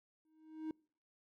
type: tone with exponential growth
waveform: triangle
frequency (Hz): 314.5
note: D#4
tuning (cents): +19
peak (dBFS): -34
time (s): 0.25-0.71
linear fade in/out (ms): 2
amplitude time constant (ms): 100
effects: noise-tail reverb RT60 0.5 s tail -26 dB re dry